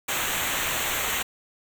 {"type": "noise with comb filter", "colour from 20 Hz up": "pink", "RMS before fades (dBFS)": -27, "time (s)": [0.08, 1.23], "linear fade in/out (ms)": 10, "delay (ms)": 0.2, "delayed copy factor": -0.8, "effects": []}